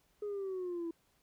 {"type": "exponential sweep", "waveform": "sine", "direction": "down", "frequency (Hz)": [420, 329.6], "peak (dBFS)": -34, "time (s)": [0.22, 0.91], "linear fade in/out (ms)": 5, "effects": ["tanh soft clip ceiling -34 dBFS", "pink hiss -73 dBFS RMS until 1.22 s"]}